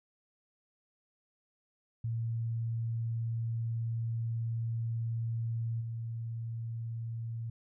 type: tone with level steps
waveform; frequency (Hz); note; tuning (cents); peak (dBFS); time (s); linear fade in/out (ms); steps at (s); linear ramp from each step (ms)
sine; 114.8; A#2; -26; -31 / -35; 2.04-7.5; 5; 5.8; 20
effects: none